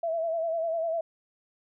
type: tone with vibrato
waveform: sine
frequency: 659.3 Hz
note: E5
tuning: in tune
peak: -26 dBFS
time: 0.03-1.01 s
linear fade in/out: 5 ms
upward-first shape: sine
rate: 10 Hz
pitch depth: 53 cents each way
effects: none